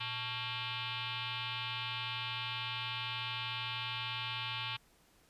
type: tone with frequency modulation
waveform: sine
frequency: 116.54 Hz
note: A#2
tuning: in tune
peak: -36 dBFS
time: 0-4.77 s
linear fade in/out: 10 ms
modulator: 500 Hz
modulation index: 7.1
effects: pink hiss -67 dBFS RMS until 5.29 s + resampled to 32000 Hz